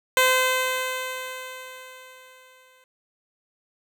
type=tone with exponential decay; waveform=10% pulse; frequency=514 Hz; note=C5; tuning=31 cents flat; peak=-7 dBFS; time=0.17-2.84 s; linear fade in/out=1 ms; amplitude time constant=580 ms; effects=none